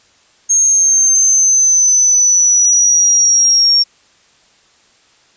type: linear sweep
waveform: sine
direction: down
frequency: 6480 to 5520 Hz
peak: -7 dBFS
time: 0.49-3.84 s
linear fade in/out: 20 ms
effects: white hiss -51 dBFS RMS until 5.36 s + resampled to 16000 Hz